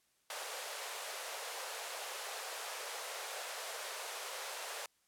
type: high-pass noise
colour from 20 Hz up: pink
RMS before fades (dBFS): -43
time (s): 0.3-4.86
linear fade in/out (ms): 2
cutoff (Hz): 460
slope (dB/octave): 48
effects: white hiss -75 dBFS RMS until 5.07 s + low-pass 12000 Hz 12 dB/octave